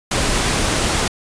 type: noise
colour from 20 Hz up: pink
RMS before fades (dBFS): -18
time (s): 0.11-1.08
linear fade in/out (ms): 5
effects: resampled to 22050 Hz